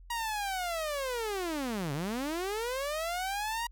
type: linear two-way sweep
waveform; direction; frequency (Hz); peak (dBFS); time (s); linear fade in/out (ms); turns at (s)
sawtooth; down then up; 956 to 133.4 to 956; -28; 0.1-3.67; 5; 1.93
effects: added 43 Hz sine -49 dBFS peak until 3.71 s